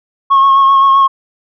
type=tone with vibrato; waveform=sine; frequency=1090 Hz; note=C#6; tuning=29 cents flat; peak=-3 dBFS; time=0.3-1.08 s; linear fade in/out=20 ms; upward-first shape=sine; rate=7.7 Hz; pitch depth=22 cents each way; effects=tanh soft clip ceiling -3 dBFS